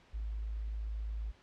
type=tone; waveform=sine; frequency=53.8 Hz; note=A1; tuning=38 cents flat; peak=-35 dBFS; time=0.13-1.32 s; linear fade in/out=20 ms; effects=pink hiss -63 dBFS RMS until 1.42 s + low-pass 4000 Hz 12 dB/octave

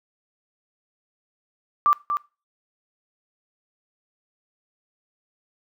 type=tone with echo; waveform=sine; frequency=1174.7 Hz; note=D6; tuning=in tune; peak=-14 dBFS; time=1.86-1.93 s; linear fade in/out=0 ms; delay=240 ms; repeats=1; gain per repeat=-7 dB; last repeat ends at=2.17 s; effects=noise-tail reverb RT60 0.3 s tail -21 dB re dry

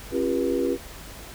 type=tone cluster; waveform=sine; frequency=270.7 / 343 / 396.6 / 483.8 Hz; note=C#4 / F4 / G4 / B4; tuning=-41 / -31 / +20 / -36 cents; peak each=-27 dBFS; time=0.11-0.78 s; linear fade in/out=50 ms; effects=added 50 Hz sine -45 dBFS peak until 1.34 s + pink hiss -42 dBFS RMS until 1.34 s

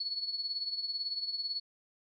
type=tone with tremolo; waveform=sine; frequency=4400 Hz; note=C#8; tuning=14 cents flat; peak=-30 dBFS; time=0-1.6 s; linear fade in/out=5 ms; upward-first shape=triangle; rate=18 Hz; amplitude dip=75%; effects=none

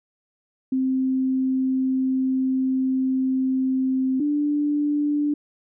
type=tone pair in turn; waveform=sine; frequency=261.6 / 293.6 Hz; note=C4 / D4; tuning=0 / 0 cents; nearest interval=major second; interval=200 cents; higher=second; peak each=-19 dBFS; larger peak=neither; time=0.72-4.2 / 4.2-5.34 s; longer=first; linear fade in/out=5 ms; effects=none

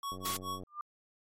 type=tone with tremolo; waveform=square; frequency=1114 Hz; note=C#6; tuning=8 cents sharp; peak=-35 dBFS; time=0.03-0.63 s; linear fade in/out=2 ms; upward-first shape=sine; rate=4.7 Hz; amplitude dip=100%
type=click train; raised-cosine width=2 ms; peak=-33 dBFS; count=49; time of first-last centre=0.12-0.634 s; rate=93.3 Hz
type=noise; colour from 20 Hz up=white; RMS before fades=-36 dBFS; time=0.25-0.37 s; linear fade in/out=5 ms
type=tone with exponential growth; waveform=sine; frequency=1198 Hz; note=D6; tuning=34 cents sharp; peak=-32 dBFS; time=0.67-0.81 s; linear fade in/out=2 ms; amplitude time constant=30 ms
effects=MP3 64 kbps

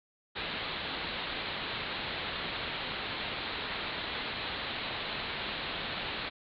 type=low-pass noise; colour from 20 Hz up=white; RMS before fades=-37 dBFS; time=0.35-6.3 s; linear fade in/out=20 ms; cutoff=4200 Hz; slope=96 dB/octave; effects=none

